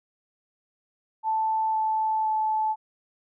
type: tone with pitch steps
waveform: sine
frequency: 880 / 874.4 / 868.9 Hz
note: A5 / A5 / A5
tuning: 0 / -11 / -22 cents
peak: -22 dBFS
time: 1.23-2.76 s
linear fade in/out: 50 ms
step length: 510 ms
effects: none